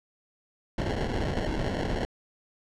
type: noise with sample-and-hold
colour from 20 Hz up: pink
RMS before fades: -29 dBFS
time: 0.78-2.05 s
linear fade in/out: 2 ms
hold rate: 1225 Hz
effects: low-pass 5000 Hz 12 dB/octave